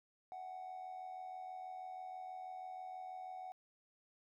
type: tone with amplitude modulation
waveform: triangle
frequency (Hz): 744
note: F#5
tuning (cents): +9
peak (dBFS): -39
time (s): 0.32-3.52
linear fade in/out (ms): 0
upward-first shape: sine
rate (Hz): 86.2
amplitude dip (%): 65
effects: tanh soft clip ceiling -40 dBFS

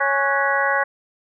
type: harmonic tone with a mistuned harmonic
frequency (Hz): 277.2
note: C#4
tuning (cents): 0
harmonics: 2 / 3 / 4 / 5 / 6 / 7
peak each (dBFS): -24 / -24 / -24 / -24 / -24 / -24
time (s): 0-0.84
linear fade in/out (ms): 10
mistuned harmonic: 5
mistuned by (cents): +110
effects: none

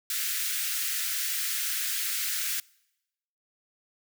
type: high-pass noise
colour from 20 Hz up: white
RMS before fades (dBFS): -30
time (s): 0.1-2.6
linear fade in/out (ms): 2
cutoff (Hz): 1400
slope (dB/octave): 48
effects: noise-tail reverb RT60 0.9 s tail -25 dB re dry

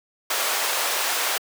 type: high-pass noise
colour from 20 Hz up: pink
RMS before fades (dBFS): -24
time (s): 0.3-1.38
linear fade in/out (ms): 5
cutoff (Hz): 630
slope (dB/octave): 12
effects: high-pass 400 Hz 12 dB/octave

